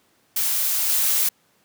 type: noise with level steps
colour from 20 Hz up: blue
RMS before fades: -22 / -20 dBFS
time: 0.36-1.29 s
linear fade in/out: 5 ms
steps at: 0.89 s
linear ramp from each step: 5 ms
effects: pink hiss -62 dBFS RMS until 1.64 s + high-pass 150 Hz 12 dB/octave